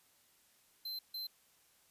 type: tone bursts at uneven times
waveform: square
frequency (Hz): 4100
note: C8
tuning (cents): -36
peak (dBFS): -40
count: 2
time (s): 0.85-0.99 / 1.14-1.27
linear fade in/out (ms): 5
effects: white hiss -69 dBFS RMS until 1.9 s + resampled to 32000 Hz